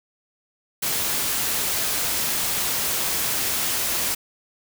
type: noise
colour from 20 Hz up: white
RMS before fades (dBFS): -24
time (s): 0.82-4.15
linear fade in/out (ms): 10
effects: none